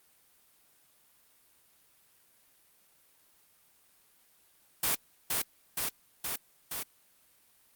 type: noise with echo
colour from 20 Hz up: white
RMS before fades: -28 dBFS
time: 4.83-4.95 s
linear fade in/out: 5 ms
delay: 470 ms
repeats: 4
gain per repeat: -2 dB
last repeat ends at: 6.83 s
effects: white hiss -65 dBFS RMS until 7.75 s + Opus 32 kbps